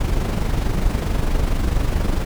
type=noise with amplitude modulation; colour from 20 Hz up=brown; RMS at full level=-17 dBFS; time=0-2.25 s; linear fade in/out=10 ms; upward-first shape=sine; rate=24.5 Hz; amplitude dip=50%; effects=none